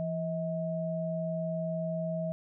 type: tone pair together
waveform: sine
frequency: 168.27 / 639 Hz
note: E3 / D#5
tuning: +36 / +46 cents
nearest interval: octave + major seventh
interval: 2310 cents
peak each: -33 / -33 dBFS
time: 0-2.32 s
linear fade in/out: 0 ms
effects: none